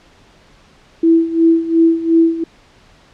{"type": "tone with tremolo", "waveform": "sine", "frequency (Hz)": 329.6, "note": "E4", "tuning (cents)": 0, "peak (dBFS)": -6, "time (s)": [1.03, 2.44], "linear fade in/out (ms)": 5, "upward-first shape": "sine", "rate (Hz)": 2.8, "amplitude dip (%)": 80, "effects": ["pink hiss -48 dBFS RMS until 3.13 s", "low-pass 5000 Hz 12 dB/octave"]}